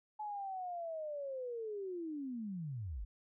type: linear sweep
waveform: sine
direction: down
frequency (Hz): 858 to 41.2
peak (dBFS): -39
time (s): 0.19-3.05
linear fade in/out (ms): 10
effects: none